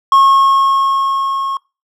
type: tone with level ramp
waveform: triangle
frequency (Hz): 1088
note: C#6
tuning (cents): -33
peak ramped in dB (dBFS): -3 to -15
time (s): 0.12-1.57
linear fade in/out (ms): 2
effects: noise-tail reverb RT60 0.3 s tail -25 dB re dry